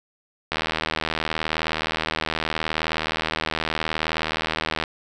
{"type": "click train", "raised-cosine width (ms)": 0.3, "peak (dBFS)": -7, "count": 343, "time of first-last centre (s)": [0.52, 4.838], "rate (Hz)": 79.2, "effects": []}